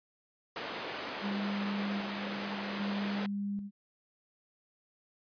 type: band-pass noise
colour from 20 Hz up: pink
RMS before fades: -40 dBFS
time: 0.56-3.26 s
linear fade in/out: 0 ms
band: 340 to 3800 Hz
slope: 12 dB/octave
type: tone with tremolo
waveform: sine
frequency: 201.4 Hz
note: G3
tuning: 47 cents sharp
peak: -32 dBFS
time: 1.21-3.71 s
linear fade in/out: 50 ms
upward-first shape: square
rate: 0.63 Hz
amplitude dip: 50%
effects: resampled to 11025 Hz